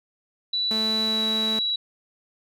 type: tone with pitch glide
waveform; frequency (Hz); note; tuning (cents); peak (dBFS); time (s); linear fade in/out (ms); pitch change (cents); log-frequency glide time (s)
sine; 3951 to 3908; B7 to B7; 0 to -19; -22; 0.53-1.76; 5; -19; 0.97-1.24
type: tone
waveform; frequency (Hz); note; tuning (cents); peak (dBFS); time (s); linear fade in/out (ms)
sawtooth; 219.4; A3; -5; -24; 0.71-1.59; 2
effects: none